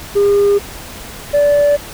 sine tone pair in turn, 404.5 / 580.2 Hz, G#4 / D5, -46 / -21 cents, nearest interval tritone, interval 625 cents, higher second, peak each -6 dBFS, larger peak neither, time 0.15-0.59 / 1.33-1.77 s, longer neither, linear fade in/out 20 ms, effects tanh soft clip ceiling -7 dBFS + pink hiss -31 dBFS RMS until 1.93 s

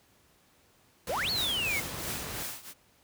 pink noise, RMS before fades -38 dBFS, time 1.07-2.43 s, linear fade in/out 2 ms
triangle exponential two-way sweep, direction up then down, 442.5 to 4487 to 2108 Hz, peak -27 dBFS, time 1.09-1.8 s, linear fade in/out 5 ms, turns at 1.3 s
white noise with tremolo, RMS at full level -36 dBFS, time 1.33-2.74 s, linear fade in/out 50 ms, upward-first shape triangle, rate 2.9 Hz, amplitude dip 90%
effects pink hiss -64 dBFS RMS until 3.03 s + high-pass 60 Hz 12 dB/octave

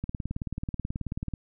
click train, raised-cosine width 5 ms, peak -19 dBFS, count 25, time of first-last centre 0.04-1.337 s, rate 18.5 Hz, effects none

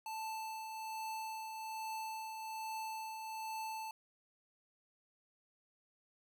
square tone with tremolo, 881 Hz, A5, 2 cents sharp, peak -40 dBFS, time 0.06-3.91 s, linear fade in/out 2 ms, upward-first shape triangle, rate 1.2 Hz, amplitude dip 40%, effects none

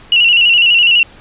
sine tone with vibrato, 2813 Hz, F7, 12 cents sharp, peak -6 dBFS, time 0.12-1.03 s, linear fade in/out 2 ms, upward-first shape square, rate 12 Hz, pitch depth 55 cents each way, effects pink hiss -40 dBFS RMS until 1.2 s + resampled to 8000 Hz

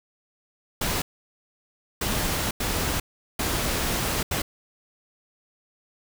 pink noise bursts at uneven times, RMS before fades -26 dBFS, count 5, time 0.81-1.02 / 2.01-2.51 / 2.6-3 / 3.39-4.23 / 4.31-4.42 s, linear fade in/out 5 ms, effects none

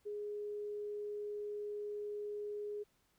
sine tone, 415.3 Hz, G#4, in tune, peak -39 dBFS, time 0.05-2.84 s, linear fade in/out 20 ms, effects pink hiss -75 dBFS RMS until 3.18 s

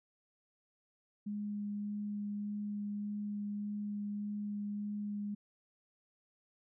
sine tone with vibrato, 206.3 Hz, G#3, 11 cents flat, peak -36 dBFS, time 1.26-5.35 s, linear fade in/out 10 ms, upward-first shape sine, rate 1.7 Hz, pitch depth 8 cents each way, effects none

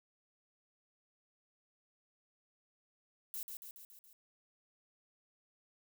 violet noise with echo, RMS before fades -42 dBFS, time 3.34-3.43 s, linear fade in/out 0 ms, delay 140 ms, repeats 5, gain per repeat -4 dB, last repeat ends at 4.13 s, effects none

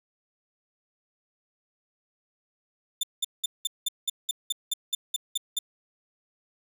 sawtooth tone bursts, 3562 Hz, A7, 21 cents sharp, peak -21 dBFS, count 13, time 3.01-5.589 s, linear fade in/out 5 ms, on 23 ms, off 190 ms, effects none

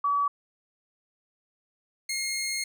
sine / 15% pulse tone pair in turn, 1142 / 2145 Hz, D6 / C7, -49 / +42 cents, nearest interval major seventh, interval 1091 cents, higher second, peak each -22 dBFS, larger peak neither, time 0.04-0.28 / 2.09-2.64 s, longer second, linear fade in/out 5 ms, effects none

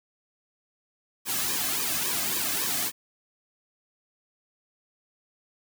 white noise with flanger, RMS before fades -28 dBFS, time 1.25-2.92 s, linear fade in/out 50 ms, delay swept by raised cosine 1.4 to 2.18 ms, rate 3.6 Hz, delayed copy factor -0.9, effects none

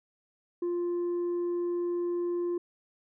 sine tone, 349.2 Hz, F4, in tune, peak -25 dBFS, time 0.62-2.58 s, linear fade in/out 5 ms, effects tanh soft clip ceiling -27 dBFS

